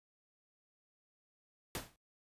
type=noise with exponential decay; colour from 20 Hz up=pink; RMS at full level=-36 dBFS; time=1.75-1.96 s; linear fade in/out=1 ms; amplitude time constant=45 ms; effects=noise-tail reverb RT60 0.1 s tail -22 dB re dry + resampled to 32000 Hz